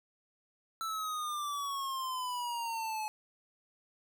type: exponential sweep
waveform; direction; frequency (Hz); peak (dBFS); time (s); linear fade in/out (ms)
square; down; 1330 to 853; -35; 0.81-3.08; 0
effects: none